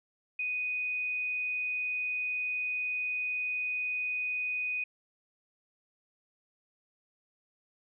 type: tone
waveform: sine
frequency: 2489 Hz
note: D#7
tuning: in tune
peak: -30 dBFS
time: 0.39-4.84 s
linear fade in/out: 5 ms
effects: none